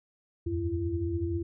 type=tone cluster; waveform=sine; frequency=79.2 / 89.4 / 103.7 / 338.4 Hz; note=D#2 / F2 / G#2 / E4; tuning=+31 / +41 / -2 / +45 cents; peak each=-36 / -32 / -40 / -31 dBFS; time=0.46-1.43 s; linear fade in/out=10 ms; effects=none